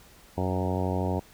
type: harmonic tone with a mistuned harmonic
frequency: 92.5 Hz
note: F#2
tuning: in tune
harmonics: 1 / 2 / 3 / 4 / 5 / 6 / 7 / 8 / 9 / 10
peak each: -29 / -32 / -34 / -35 / -36 / -37 / -37 / -38 / -39 / -39 dBFS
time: 0.37-1.2 s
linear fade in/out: 10 ms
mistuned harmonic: 1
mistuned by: -40 cents
effects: pink hiss -54 dBFS RMS until 1.33 s